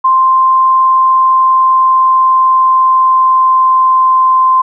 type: tone with pitch glide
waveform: sine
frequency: 1046.5 to 1039.3 Hz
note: C6 to C6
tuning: 0 to -12 cents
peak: -5 dBFS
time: 0.04-4.62 s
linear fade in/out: 10 ms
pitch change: -12 cents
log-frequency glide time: 0.78-4.44 s
effects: none